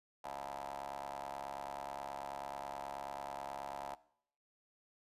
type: ring-modulated tone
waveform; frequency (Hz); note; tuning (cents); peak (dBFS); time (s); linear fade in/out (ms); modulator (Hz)
20% pulse; 69.3; C#2; 0; -35; 0.24-3.95; 5; 786
effects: noise-tail reverb RT60 0.7 s tail -21 dB re dry + resampled to 32000 Hz